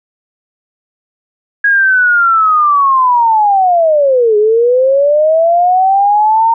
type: linear two-way sweep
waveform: sine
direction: down then up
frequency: 1655 to 413.1 to 923 Hz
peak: -6 dBFS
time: 1.64-6.54 s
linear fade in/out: 5 ms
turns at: 4.37 s
effects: none